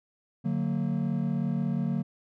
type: chord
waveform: triangle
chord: D augmented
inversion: none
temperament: just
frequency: 146.83 / 183.54 / 229.4 Hz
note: D3 / F#3 / A#3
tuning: 0 / -14 / -28 cents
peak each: -28 dBFS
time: 0.44-2.03 s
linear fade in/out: 20 ms
effects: tanh soft clip ceiling -15 dBFS